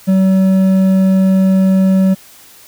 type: tone with hard clipping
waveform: triangle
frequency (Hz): 190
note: F#3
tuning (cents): +46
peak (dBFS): -9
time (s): 0.07-2.15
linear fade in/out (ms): 20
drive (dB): 9
effects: white hiss -41 dBFS RMS until 2.67 s

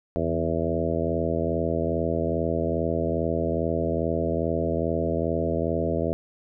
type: harmonic tone with a mistuned harmonic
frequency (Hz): 82.41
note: E2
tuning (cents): 0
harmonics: 1 / 2 / 3 / 4 / 5 / 6 / 7 / 8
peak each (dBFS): -31 / -31 / -31 / -31 / -31 / -31 / -31 / -31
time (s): 0.16-6.13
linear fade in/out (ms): 0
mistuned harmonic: 2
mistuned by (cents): -27
effects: none

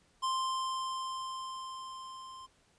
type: tone with level ramp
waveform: square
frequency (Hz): 1046.5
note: C6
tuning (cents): 0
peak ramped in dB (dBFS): -30 to -47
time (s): 0.22-2.47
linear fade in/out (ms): 20
effects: pink hiss -68 dBFS RMS until 2.78 s + resampled to 22050 Hz

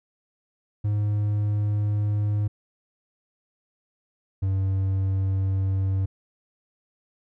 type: tone pair in turn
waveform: triangle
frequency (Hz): 104.1 / 96.13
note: G#2 / G2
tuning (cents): +5 / -33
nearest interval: minor second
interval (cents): 138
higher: first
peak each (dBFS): -19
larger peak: neither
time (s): 0.84-2.48 / 4.42-6.06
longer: neither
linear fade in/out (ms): 10
effects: none

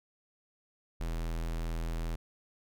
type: tone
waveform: square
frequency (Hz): 41.2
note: E1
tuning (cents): 0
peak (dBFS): -33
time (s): 1-2.16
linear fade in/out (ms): 10
effects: none

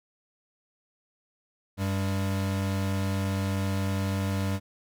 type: tone pair together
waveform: square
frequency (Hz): 96.5 / 197.74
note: G2 / G3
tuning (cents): -27 / +15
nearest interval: octave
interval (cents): 1242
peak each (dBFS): -28 / -32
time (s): 1.77-4.6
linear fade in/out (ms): 50
effects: none

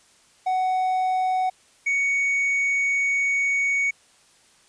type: tone pair in turn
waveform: triangle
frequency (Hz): 745 / 2232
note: F#5 / C#7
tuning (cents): +12 / +11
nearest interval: octave + perfect fifth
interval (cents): 1899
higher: second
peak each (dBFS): -18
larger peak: neither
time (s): 0.46-1.5 / 1.86-3.91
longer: second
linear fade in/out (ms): 10
effects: white hiss -57 dBFS RMS until 4.68 s + resampled to 22050 Hz

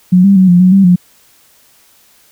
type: tone with pitch steps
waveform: sine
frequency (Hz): 181.7 / 197.7 / 187.1 / 176.4 / 183.8 / 195.1 / 178.3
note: F#3 / G3 / F#3 / F3 / F#3 / G3 / F3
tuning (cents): -31 / +15 / +20 / +18 / -11 / -8 / +36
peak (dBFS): -3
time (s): 0.12-0.96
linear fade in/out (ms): 10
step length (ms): 120
effects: white hiss -48 dBFS RMS until 2.31 s

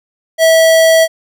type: tone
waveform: square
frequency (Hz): 650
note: E5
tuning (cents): -24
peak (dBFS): -6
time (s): 0.38-1.08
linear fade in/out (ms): 50
effects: none

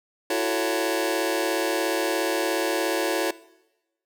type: chord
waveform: sawtooth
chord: F# minor seventh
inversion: third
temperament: just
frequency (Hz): 333 / 370 / 444 / 555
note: E4 / F#4 / A4 / C#5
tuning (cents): +18 / 0 / +16 / +2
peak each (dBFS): -23 / -24 / -25 / -24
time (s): 0.3-3.31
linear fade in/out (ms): 5
effects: noise-tail reverb RT60 1.0 s tail -20 dB re dry

